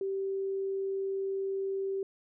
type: tone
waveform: sine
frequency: 388.6 Hz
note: G4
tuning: 15 cents flat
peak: -30 dBFS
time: 0.01-2.03 s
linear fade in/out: 2 ms
effects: none

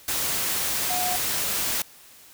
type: tone in noise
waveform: sine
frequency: 724 Hz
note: F#5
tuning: 38 cents flat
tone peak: -27 dBFS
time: 0.9-1.16 s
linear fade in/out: 2 ms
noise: white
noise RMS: -26 dBFS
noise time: 0.08-1.82 s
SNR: -4 dB
effects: white hiss -50 dBFS RMS until 2.33 s

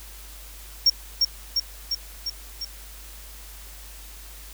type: tone with echo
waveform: triangle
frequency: 5540 Hz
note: F8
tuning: 15 cents flat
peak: -12 dBFS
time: 0.86-0.9 s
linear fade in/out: 5 ms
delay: 350 ms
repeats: 5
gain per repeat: -3 dB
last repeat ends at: 2.65 s
effects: added 50 Hz sine -42 dBFS peak until 4.53 s + white hiss -45 dBFS RMS until 4.53 s

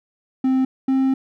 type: tone pair in turn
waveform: triangle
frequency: 261.6 / 265.4 Hz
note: C4 / C4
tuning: 0 / +25 cents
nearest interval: unison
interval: 25 cents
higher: second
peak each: -13 dBFS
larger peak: neither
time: 0.44-0.65 / 0.88-1.14 s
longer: second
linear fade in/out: 5 ms
effects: none

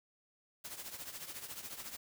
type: noise with tremolo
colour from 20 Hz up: white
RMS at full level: -43 dBFS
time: 0.64-1.97 s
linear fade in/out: 10 ms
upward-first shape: triangle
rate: 14 Hz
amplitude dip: 75%
effects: none

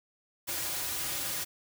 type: noise with comb filter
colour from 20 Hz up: white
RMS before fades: -34 dBFS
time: 0.47-1.45 s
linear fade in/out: 20 ms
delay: 4.5 ms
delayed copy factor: -0.85
effects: none

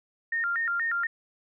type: tone with vibrato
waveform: sine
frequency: 1600 Hz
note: G6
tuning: 35 cents sharp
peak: -25 dBFS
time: 0.32-1.07 s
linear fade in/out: 5 ms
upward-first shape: square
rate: 4.2 Hz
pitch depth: 240 cents each way
effects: none

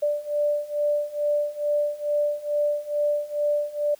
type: beating tone pair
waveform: sine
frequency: 587.3 / 589.6 Hz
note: D5 / D5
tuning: 0 / +7 cents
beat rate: 2.3 Hz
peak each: -26 / -24 dBFS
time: 0.02-3.95 s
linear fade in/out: 10 ms
effects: white hiss -56 dBFS RMS until 3.99 s

